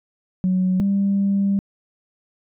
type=tone pair in turn; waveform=sine; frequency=185 / 198.09 Hz; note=F#3 / G3; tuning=0 / +18 cents; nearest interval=minor second; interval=118 cents; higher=second; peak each=-15 dBFS; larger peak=neither; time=0.44-0.8 / 0.8-1.59 s; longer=second; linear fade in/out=0 ms; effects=tanh soft clip ceiling -12 dBFS